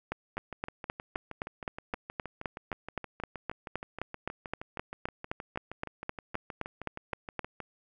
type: two click trains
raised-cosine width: 0.5 ms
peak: -24 / -17 dBFS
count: 47 / 29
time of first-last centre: 0.37-7.603 / 0.12-7.393 s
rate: 6.36 / 3.85 Hz
effects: none